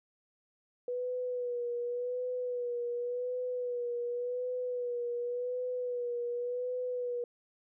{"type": "tone with vibrato", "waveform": "sine", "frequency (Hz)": 489.9, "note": "B4", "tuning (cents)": -14, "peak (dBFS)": -32, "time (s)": [0.88, 7.24], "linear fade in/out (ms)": 2, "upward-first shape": "sine", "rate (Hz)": 0.89, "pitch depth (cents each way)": 38, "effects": []}